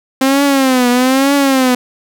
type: tone with vibrato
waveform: sawtooth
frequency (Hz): 262.8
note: C4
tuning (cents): +8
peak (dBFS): -5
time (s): 0.21-1.75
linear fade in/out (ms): 5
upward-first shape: triangle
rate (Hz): 1.1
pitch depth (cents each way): 140
effects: none